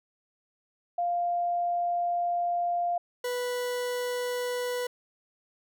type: tone pair in turn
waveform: sine / 40% pulse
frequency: 698.5 / 492.4 Hz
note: F5 / B4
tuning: 0 / -5 cents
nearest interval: tritone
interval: 605 cents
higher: first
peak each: -25 / -28 dBFS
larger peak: first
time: 0.98-2.98 / 3.24-4.87 s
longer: first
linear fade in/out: 5 ms
effects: none